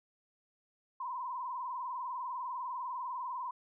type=tone with vibrato; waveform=sine; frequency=1003 Hz; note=B5; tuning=26 cents sharp; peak=-36 dBFS; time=1-3.51 s; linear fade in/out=5 ms; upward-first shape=sine; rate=20 Hz; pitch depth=110 cents each way; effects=none